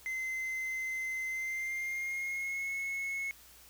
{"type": "tone with pitch glide", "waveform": "triangle", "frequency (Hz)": [2063, 2186], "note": ["C7", "C#7"], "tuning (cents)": [-25, -25], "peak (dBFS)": -32, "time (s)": [0.06, 3.31], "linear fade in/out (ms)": 0, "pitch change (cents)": 100, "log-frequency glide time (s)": [1.28, 2.72], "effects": ["added 60 Hz sine -65 dBFS peak until 3.69 s", "white hiss -57 dBFS RMS until 3.69 s"]}